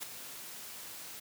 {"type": "noise with ADSR envelope", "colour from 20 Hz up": "white", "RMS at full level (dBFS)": -37, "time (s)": [0, 1.2], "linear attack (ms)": 30, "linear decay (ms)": 5, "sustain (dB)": -9, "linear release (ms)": 10, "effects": ["high-pass 100 Hz 12 dB/octave"]}